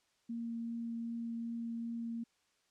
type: tone with vibrato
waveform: sine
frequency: 231.8 Hz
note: A#3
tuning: 10 cents flat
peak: -37 dBFS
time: 0.29-2.24 s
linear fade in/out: 10 ms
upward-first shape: triangle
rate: 2.6 Hz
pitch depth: 8 cents each way
effects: white hiss -75 dBFS RMS until 2.7 s + low-pass 7000 Hz 12 dB/octave